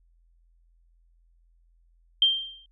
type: tone with exponential decay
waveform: sine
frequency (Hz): 3162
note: G7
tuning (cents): +14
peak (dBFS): -14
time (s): 2.22-2.66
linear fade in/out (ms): 2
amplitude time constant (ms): 95
effects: added 42 Hz sine -59 dBFS peak until 2.71 s